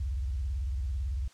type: tone with vibrato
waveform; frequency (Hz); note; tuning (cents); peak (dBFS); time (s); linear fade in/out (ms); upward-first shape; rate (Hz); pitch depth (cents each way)
sine; 65.41; C2; 0; -29; 0-1.28; 5; square; 18; 250
effects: white hiss -59 dBFS RMS until 1.33 s + low-pass 7000 Hz 12 dB/octave